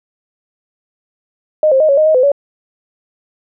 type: tone with pitch steps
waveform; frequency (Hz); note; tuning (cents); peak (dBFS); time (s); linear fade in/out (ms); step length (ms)
sine; 616 / 531 / 622 / 556 / 619 / 628 / 508 / 566; D#5 / C5 / D#5 / C#5 / D#5 / D#5 / B4 / C#5; -17 / +25 / -1 / +5 / -9 / +16 / +49 / +36; -7; 1.63-2.318; 2; 86
effects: none